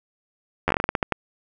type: slowing click train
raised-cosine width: 0.5 ms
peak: -5 dBFS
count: 12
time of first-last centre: 0.68-1.123 s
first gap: 11 ms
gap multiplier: 1.24
effects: none